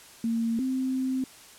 sine tone pair in turn, 229.2 / 260.6 Hz, A#3 / C4, -29 / -7 cents, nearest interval major second, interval 222 cents, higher second, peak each -24 / -25 dBFS, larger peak first, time 0.24-0.59 / 0.59-1.24 s, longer second, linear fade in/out 2 ms, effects white hiss -50 dBFS RMS until 1.58 s + low-pass 11000 Hz 12 dB/octave

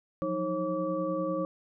sine tone cluster, 172.4 / 182.5 / 313.5 / 541 / 1152 Hz, F3 / F#3 / D#4 / C#5 / D6, -22 / -24 / +13 / -42 / -34 cents, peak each -40 / -38 / -33 / -31 / -37 dBFS, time 0.22-1.45 s, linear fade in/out 0 ms, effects none

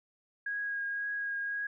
sine tone with vibrato, 1641 Hz, G#6, 21 cents flat, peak -32 dBFS, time 0.46-1.67 s, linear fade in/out 5 ms, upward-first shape triangle, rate 1.9 Hz, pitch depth 16 cents each way, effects none

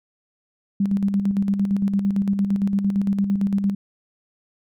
sine tone with tremolo, 198.5 Hz, G3, 22 cents sharp, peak -16 dBFS, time 0.8-3.75 s, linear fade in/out 5 ms, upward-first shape square, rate 8.8 Hz, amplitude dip 50%, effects none

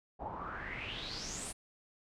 pink noise with low-pass filter sweep, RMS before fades -42 dBFS, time 0.19-1.53 s, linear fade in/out 20 ms, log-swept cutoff 730 to 9800 Hz, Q 6.6, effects none

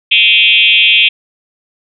sine tone with frequency modulation, 2921 Hz, F#7, 23 cents flat, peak -5 dBFS, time 0.11-1.09 s, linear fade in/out 10 ms, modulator 204 Hz, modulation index 2.7, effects none

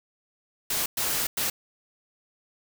white noise bursts at uneven times, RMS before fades -27 dBFS, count 3, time 0.7-0.86 / 0.97-1.27 / 1.37-1.5 s, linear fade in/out 5 ms, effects none

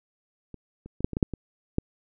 clicks, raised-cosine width 3 ms, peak -27 / -29 / -23 / -7 / -20 / -14 / -6 / -19 / -10 dBFS, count 9, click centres 0.543 / 0.86 / 1.006 / 1.045 / 1.133 / 1.169 / 1.228 / 1.337 / 1.784 s, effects none

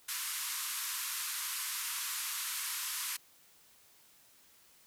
white band-pass noise, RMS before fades -38 dBFS, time 0.08-3.17 s, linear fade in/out 10 ms, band 950 to 14000 Hz, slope 96 dB/octave, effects white hiss -63 dBFS RMS until 4.86 s

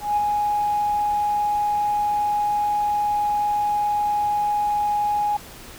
sine tone with ADSR envelope, 830.6 Hz, G#5, in tune, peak -15 dBFS, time 0-5.37 s, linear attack 170 ms, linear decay 13 ms, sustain -3 dB, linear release 6 ms, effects tanh soft clip ceiling -13 dBFS + pink hiss -41 dBFS RMS until 5.78 s

